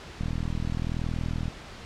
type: click train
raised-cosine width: 5 ms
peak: -18 dBFS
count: 53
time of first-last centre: 0.21-1.481 s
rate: 40.9 Hz
effects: pink hiss -43 dBFS RMS until 1.85 s + low-pass 5000 Hz 12 dB/octave